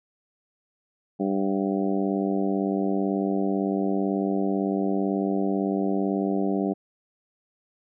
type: harmonic tone with a mistuned harmonic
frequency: 98 Hz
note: G2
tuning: in tune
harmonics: 2 / 3 / 4 / 5 / 6 / 7 / 8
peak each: -26 / -27 / -29 / -36 / -36 / -34 / -38 dBFS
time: 1.19-6.74 s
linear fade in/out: 20 ms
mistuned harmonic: 8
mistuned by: -38 cents
effects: none